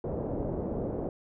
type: low-pass noise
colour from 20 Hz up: white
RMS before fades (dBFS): -33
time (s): 0.04-1.09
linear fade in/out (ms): 2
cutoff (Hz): 570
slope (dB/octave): 24
effects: none

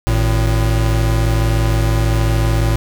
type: tone pair together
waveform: square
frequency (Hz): 52.95 / 112.2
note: G#1 / A2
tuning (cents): +34 / +34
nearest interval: octave + minor second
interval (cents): 1300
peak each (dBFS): -16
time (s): 0.07-2.76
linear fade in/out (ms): 0
effects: none

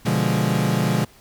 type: chord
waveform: 40% pulse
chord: B diminished seventh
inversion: none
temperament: equal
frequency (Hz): 123.47 / 146.83 / 174.61 / 207.7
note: B2 / D3 / F3 / Ab3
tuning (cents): 0 / 0 / 0 / 0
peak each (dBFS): -23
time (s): 0.05-1.05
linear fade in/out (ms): 10
effects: pink hiss -51 dBFS RMS until 1.2 s

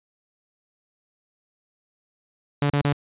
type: tone bursts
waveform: sawtooth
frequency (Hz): 143.9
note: D3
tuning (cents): -35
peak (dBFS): -15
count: 3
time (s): 2.62-2.928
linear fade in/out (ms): 2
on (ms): 80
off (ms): 34
effects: resampled to 8000 Hz

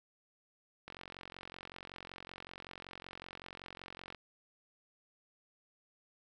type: click train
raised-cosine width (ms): 0.3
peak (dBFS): -30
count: 149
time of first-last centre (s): 0.88-4.147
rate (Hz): 45.3
effects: none

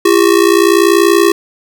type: ring-modulated tone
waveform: square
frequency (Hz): 370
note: F#4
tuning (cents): 0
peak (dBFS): -4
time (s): 0.05-1.32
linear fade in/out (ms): 5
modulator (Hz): 30.2
effects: none

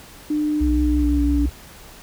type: tone with pitch glide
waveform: sine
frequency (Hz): 300.8 to 289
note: D4 to D4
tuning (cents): +42 to -28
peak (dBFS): -18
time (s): 0.3-1.46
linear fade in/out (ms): 5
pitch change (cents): -70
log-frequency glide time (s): 0.89-1.19
type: tone with vibrato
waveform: sine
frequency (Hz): 61.74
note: B1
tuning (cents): 0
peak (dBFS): -18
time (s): 0.6-1.5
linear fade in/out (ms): 20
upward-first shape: sine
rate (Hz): 5.9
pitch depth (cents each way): 81
effects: pink hiss -43 dBFS RMS until 2.02 s

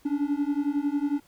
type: beating tone pair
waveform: triangle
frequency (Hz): 282.5 / 293.5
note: C#4 / D4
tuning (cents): +33 / -1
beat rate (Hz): 11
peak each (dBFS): -25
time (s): 0.05-1.2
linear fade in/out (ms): 10
effects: pink hiss -60 dBFS RMS until 1.27 s

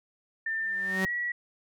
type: tone with pitch glide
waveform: sine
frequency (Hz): 1792 to 1931.7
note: A6 to B6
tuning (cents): +31 to -39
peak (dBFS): -28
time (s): 0.46-1.32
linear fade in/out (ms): 5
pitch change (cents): +130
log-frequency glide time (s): 0.87-1.12
type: tone with exponential growth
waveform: sawtooth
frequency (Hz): 190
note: F#3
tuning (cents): +46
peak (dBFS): -21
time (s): 0.6-1.05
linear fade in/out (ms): 0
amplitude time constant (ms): 97
effects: none

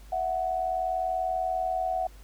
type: tone pair together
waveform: sine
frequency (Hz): 659.8 / 740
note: E5 / F#5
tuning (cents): +1 / 0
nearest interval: major second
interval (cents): 199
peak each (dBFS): -31 / -27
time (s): 0.12-2.07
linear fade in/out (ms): 5
effects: added 50 Hz sine -46 dBFS peak until 2.23 s + pink hiss -57 dBFS RMS until 2.23 s

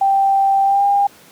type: tone with pitch glide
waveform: sine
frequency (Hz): 784 to 803.7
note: G5 to G5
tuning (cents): 0 to +43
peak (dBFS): -11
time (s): 0.01-1.07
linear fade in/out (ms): 5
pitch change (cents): +43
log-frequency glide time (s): 0.64-0.85
effects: pink hiss -45 dBFS RMS until 1.31 s + high-pass 150 Hz 12 dB/octave

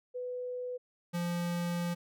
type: tone pair in turn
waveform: sine / square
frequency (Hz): 497.3 / 173.35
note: B4 / F3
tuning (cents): +12 / -13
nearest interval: octave + tritone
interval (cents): 1825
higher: first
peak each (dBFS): -35 / -32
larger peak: second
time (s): 0.14-0.78 / 1.13-1.95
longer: second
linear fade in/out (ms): 20
effects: none

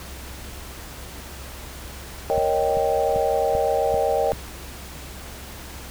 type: chord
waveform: sine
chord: Eb dominant seventh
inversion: second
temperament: equal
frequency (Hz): 466.2 / 554.4 / 622.3 / 784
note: Bb4 / Db5 / Eb5 / G5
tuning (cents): 0 / 0 / 0 / 0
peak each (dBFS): -24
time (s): 2.3-4.32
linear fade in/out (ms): 0
type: click train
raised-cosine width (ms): 5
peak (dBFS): -19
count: 6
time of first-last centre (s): 2.38-4.333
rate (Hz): 2.56
effects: added 66 Hz sine -39 dBFS peak until 5.9 s + pink hiss -39 dBFS RMS until 5.9 s

